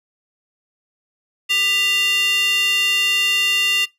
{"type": "tone with high-pass filter", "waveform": "square", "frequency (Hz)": 397.7, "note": "G4", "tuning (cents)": 25, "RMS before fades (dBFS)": -17, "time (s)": [1.49, 3.86], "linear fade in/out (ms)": 20, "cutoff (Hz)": 2600, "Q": 7.6, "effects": ["noise-tail reverb RT60 0.2 s tail -24 dB re dry", "resampled to 32000 Hz"]}